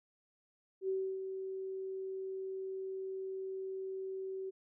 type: tone with ADSR envelope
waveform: sine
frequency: 381.6 Hz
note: G4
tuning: 47 cents flat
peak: -31 dBFS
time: 0.81-4.51 s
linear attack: 75 ms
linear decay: 300 ms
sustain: -7 dB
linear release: 21 ms
effects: none